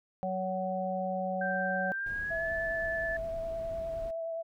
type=harmonic tone; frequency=186.9 Hz; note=F#3; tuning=18 cents sharp; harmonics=1 / 3 / 4; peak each=-36 / -34 / -34 dBFS; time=0.23-1.92 s; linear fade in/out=0 ms
type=tone with pitch glide; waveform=sine; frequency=1568 to 1739.8 Hz; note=G6 to A6; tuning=0 to -20 cents; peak=-32 dBFS; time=1.41-3.17 s; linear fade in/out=5 ms; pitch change=+180 cents; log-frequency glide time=1.94-2.5 s
type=noise; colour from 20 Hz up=brown; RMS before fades=-45 dBFS; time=2.06-4.11 s; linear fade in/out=5 ms
type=tone with vibrato; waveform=sine; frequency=659.3 Hz; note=E5; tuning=in tune; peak=-33 dBFS; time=2.3-4.43 s; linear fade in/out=20 ms; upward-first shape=sine; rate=9.7 Hz; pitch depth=17 cents each way
effects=none